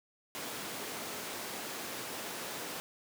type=high-pass noise; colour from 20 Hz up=pink; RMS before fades=-41 dBFS; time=0.35-2.8 s; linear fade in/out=0 ms; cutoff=260 Hz; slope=12 dB/octave; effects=none